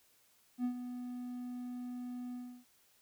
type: tone with ADSR envelope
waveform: triangle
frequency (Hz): 246.9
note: B3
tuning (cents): 0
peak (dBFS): -28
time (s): 0.58-2.65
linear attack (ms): 63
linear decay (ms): 90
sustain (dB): -10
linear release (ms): 310
effects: white hiss -69 dBFS RMS until 3.01 s